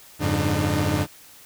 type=tone cluster; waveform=sawtooth; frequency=88.5 / 103.1 / 143.1 / 302.6 Hz; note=F2 / G#2 / D3 / D#4; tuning=+23 / -12 / -45 / -48 cents; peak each=-22 dBFS; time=0.19-1.07 s; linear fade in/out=50 ms; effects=white hiss -48 dBFS RMS until 1.45 s